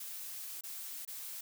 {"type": "noise with dropouts", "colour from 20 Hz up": "blue", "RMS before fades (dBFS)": -44, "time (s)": [0, 1.41], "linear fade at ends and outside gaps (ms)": 5, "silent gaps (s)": [[0.61, 0.636], [1.051, 1.076]], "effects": []}